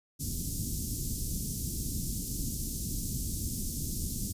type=band-stop noise; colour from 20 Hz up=pink; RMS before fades=-34 dBFS; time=0.19-4.33 s; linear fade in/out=20 ms; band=270 to 5700 Hz; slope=24 dB/octave; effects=resampled to 32000 Hz